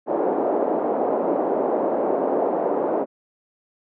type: band-pass noise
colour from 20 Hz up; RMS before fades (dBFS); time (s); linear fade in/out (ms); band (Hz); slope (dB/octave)
white; -22; 0.06-3.06; 50; 280 to 690; 24
effects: none